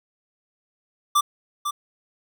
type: tone with echo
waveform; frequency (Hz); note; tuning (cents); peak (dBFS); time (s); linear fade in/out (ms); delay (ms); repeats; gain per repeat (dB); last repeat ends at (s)
square; 1174.7; D6; 0; -16; 1.15-1.21; 10; 500; 1; -8; 1.71
effects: none